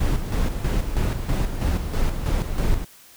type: noise with tremolo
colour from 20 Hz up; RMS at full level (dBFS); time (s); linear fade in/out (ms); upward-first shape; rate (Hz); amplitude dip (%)
brown; -20; 0-2.85; 10; square; 3.1; 55
effects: white hiss -49 dBFS RMS until 3.16 s